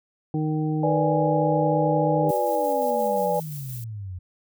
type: harmonic tone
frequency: 154.8 Hz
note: D#3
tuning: 9 cents flat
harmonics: 1 / 2 / 3 / 5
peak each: -24 / -26 / -34 / -36 dBFS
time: 0.34-2.31 s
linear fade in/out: 2 ms
type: chord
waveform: sine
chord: G# diminished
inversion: first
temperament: equal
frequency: 493.9 / 587.3 / 830.6 Hz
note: B4 / D5 / G#5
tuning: 0 / 0 / 0 cents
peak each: -25 dBFS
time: 0.83-3.4 s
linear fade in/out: 5 ms
type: exponential sweep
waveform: sine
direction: down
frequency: 415.3 to 87.31 Hz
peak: -31 dBFS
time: 2.23-4.19 s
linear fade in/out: 10 ms
type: noise with tremolo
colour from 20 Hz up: violet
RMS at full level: -39 dBFS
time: 2.29-3.84 s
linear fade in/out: 2 ms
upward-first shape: square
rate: 5.7 Hz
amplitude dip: 30%
effects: none